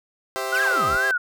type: chord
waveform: 20% pulse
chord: C major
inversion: second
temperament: equal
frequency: 392 / 523.3 / 659.3 Hz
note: G4 / C5 / E5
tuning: 0 / 0 / 0 cents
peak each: -25 dBFS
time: 0.36-1.11 s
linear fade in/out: 0 ms
type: tone with vibrato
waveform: sine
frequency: 1421 Hz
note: F6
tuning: 30 cents sharp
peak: -19 dBFS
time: 0.52-1.18 s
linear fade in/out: 10 ms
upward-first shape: triangle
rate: 2.3 Hz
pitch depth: 270 cents each way
type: exponential sweep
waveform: sawtooth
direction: down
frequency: 3224 to 41 Hz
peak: -26 dBFS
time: 0.54-0.97 s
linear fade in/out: 10 ms
effects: none